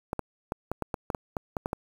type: clicks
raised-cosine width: 1 ms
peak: -15 dBFS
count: 12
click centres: 0.131 / 0.193 / 0.521 / 0.716 / 0.823 / 0.942 / 1.102 / 1.148 / 1.368 / 1.568 / 1.659 / 1.731 s
effects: 7-bit